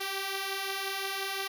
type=beating tone pair; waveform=5% pulse; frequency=385.4 / 391.1 Hz; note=G4 / G4; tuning=-29 / -4 cents; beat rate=5.7 Hz; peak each=-27 / -22 dBFS; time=0-1.48 s; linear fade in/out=10 ms; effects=none